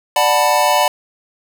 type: chord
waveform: square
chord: B minor seventh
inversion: first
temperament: equal with one note detuned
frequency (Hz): 592.4 / 740 / 880 / 987.8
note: D5 / F#5 / A5 / B5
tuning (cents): +15 / 0 / 0 / 0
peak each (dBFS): -18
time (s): 0.16-0.88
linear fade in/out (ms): 2
effects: none

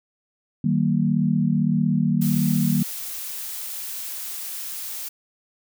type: chord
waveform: sine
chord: Eb major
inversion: none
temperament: equal with one note detuned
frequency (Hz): 155.56 / 191.41 / 233.1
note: Eb3 / G3 / Bb3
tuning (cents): 0 / -41 / 0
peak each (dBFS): -22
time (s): 0.64-2.83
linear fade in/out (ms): 5
type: noise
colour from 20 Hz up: blue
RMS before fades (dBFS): -32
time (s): 2.21-5.09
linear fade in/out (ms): 10
effects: none

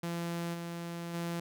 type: tone with level steps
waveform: sawtooth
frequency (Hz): 170.3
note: F3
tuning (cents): -43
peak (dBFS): -30 / -34 / -30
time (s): 0.03-1.4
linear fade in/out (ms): 5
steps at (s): 0.53 / 1.13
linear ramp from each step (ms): 20
effects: none

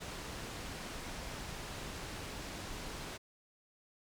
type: low-pass noise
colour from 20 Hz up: pink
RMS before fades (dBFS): -44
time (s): 0-3.18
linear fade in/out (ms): 20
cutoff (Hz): 7900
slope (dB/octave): 12
effects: none

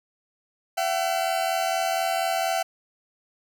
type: tone pair together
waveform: 40% pulse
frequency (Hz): 674.8 / 759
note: E5 / F#5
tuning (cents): +40 / +44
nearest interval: major second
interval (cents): 204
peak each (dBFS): -25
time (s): 0.77-2.63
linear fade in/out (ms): 10
effects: none

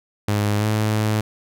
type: tone with pitch glide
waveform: sawtooth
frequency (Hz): 103.83 to 107.68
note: G#2 to A2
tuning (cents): 0 to -37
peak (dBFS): -14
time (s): 0.28-1.21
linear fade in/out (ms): 5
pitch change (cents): +63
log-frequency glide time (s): 0.58-0.65
effects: none

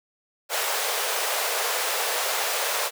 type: high-pass noise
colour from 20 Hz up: pink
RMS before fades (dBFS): -26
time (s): 0.49-2.91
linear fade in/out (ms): 50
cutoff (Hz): 450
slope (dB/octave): 48
effects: none

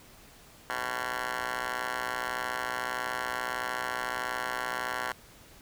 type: ring-modulated tone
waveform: 10% pulse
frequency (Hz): 121.6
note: B2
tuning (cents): -26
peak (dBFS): -20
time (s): 0.7-5.12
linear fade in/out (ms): 0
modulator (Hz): 1250
effects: pink hiss -54 dBFS RMS until 5.61 s

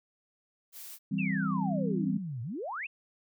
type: noise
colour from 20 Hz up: blue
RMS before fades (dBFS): -45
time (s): 0.72-0.99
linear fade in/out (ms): 50
type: chord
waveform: sine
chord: C major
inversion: first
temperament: equal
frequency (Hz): 164.81 / 196 / 261.6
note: E3 / G3 / C4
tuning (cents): 0 / 0 / 0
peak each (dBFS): -33 / -30 / -35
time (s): 1.11-2.18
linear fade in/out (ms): 10
type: exponential two-way sweep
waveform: sine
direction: down then up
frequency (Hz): 2794 to 110 to 2794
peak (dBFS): -34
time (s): 1.18-2.87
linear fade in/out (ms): 10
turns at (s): 2.42
effects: none

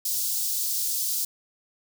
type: high-pass noise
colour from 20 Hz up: white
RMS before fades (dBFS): -27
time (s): 0.05-1.25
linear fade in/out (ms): 5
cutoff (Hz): 4400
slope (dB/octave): 24
effects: none

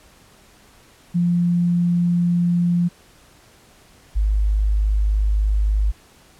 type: tone pair in turn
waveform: sine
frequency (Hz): 174 / 51.73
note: F3 / G#1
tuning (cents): -6 / -6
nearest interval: octave + major sixth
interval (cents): 2100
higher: first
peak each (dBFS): -15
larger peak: neither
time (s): 1.14-2.89 / 4.15-5.92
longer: second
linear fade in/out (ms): 20
effects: pink hiss -51 dBFS RMS until 6.39 s + low-pass 12000 Hz 12 dB/octave

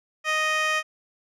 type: tone with band-pass filter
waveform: 15% pulse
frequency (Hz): 622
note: D#5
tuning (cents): -1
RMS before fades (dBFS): -24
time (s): 0.24-0.83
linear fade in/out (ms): 50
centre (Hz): 2400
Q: 0.78
effects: none

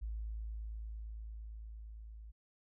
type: tone with level ramp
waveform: sine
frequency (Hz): 54.4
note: A1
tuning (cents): -19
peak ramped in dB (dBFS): -37 to -48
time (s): 0.01-2.32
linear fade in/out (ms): 20
effects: none

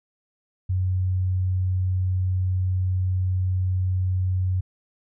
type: tone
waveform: sine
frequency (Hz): 92.5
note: F#2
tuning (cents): 0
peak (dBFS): -20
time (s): 0.69-4.61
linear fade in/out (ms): 10
effects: none

